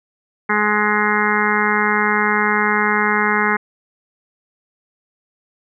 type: harmonic tone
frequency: 210 Hz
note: G#3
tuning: 19 cents sharp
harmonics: 1 / 2 / 4 / 5 / 6 / 7 / 8 / 9 / 10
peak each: -23 / -23 / -23 / -23 / -23 / -23 / -23 / -23 / -23 dBFS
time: 0.49-3.57 s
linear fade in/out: 10 ms
effects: none